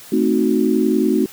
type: chord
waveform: sine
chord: A diminished seventh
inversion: none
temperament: equal with one note detuned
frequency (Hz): 220 / 260.3 / 311.1 / 370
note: A3 / C4 / Eb4 / Gb4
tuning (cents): 0 / -9 / 0 / 0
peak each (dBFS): -19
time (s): 0.12-1.26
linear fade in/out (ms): 5
effects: white hiss -40 dBFS RMS until 1.32 s